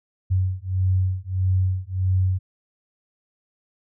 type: beating tone pair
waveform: sine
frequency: 92.5 / 94.1 Hz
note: F#2 / F#2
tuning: 0 / +30 cents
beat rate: 1.6 Hz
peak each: -22 dBFS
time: 0.3-2.39 s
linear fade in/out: 20 ms
effects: none